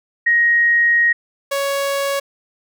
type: tone pair in turn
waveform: sine / sawtooth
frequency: 1880 / 557 Hz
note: A#6 / C#5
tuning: +14 / +8 cents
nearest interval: octave + major sixth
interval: 2106 cents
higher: first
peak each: -11 / -14 dBFS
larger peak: first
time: 0.26-1.13 / 1.51-2.2 s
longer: first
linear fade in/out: 10 ms
effects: none